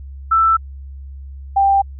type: tone pair in turn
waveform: sine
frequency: 1327 / 789 Hz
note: E6 / G5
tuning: +11 / +11 cents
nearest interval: major sixth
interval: 900 cents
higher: first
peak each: -10 dBFS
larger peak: neither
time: 0.31-0.57 / 1.56-1.82 s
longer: neither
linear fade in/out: 10 ms
effects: added 68 Hz sine -30 dBFS peak until 1.99 s